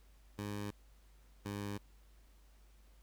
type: tone pair in turn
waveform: 15% pulse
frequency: 102.7 / 101.64 Hz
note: G#2 / G#2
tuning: -19 / -37 cents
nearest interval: unison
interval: 18 cents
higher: first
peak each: -33 / -33 dBFS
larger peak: neither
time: 0.38-0.71 / 1.45-1.78 s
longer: neither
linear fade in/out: 10 ms
effects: added 50 Hz sine -60 dBFS peak until 3.02 s + pink hiss -71 dBFS RMS until 3.02 s